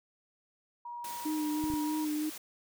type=tone with tremolo; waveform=sine; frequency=955 Hz; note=A#5; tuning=42 cents sharp; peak=-38 dBFS; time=0.85-2.05 s; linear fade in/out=5 ms; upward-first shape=sine; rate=1.3 Hz; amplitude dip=35%
type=high-pass noise; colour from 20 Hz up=white; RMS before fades=-44 dBFS; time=1.04-2.38 s; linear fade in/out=5 ms; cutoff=140 Hz; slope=12 dB/octave
type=tone with vibrato; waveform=sine; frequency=304.8 Hz; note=D#4; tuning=36 cents flat; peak=-30 dBFS; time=1.25-2.3 s; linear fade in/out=10 ms; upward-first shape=sine; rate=3.1 Hz; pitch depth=24 cents each way
type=clicks; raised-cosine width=5 ms; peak=-30 dBFS; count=3; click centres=1.64 / 1.702 / 1.738 s
effects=none